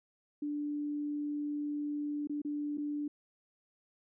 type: tone with dropouts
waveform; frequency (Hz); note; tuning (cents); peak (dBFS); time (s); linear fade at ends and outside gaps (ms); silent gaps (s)
sine; 293.7; D4; 0; -33; 0.42-3.08; 5; 2.273-2.295 / 2.418-2.448 / 2.774-2.78
effects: none